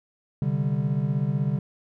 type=chord; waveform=triangle; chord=C suspended second; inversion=none; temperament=equal; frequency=130.81 / 146.83 / 196 Hz; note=C3 / D3 / G3; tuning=0 / 0 / 0 cents; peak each=-25 / -23 / -27 dBFS; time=0.42-1.59 s; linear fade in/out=2 ms; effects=none